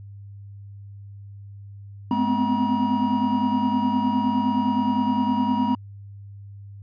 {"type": "tone cluster", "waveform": "triangle", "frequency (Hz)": [213.4, 249.5, 259.2, 956], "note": ["G#3", "B3", "C4", "A#5"], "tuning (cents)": [47, 18, -16, 43], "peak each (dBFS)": -23, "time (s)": [2.11, 5.75], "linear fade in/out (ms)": 2, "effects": ["added 100 Hz sine -38 dBFS peak until 6.82 s", "resampled to 11025 Hz"]}